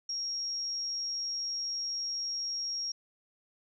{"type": "tone", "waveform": "sine", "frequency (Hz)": 5588, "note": "F8", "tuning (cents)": 0, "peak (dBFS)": -32, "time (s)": [0.09, 2.92], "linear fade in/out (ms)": 5, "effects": []}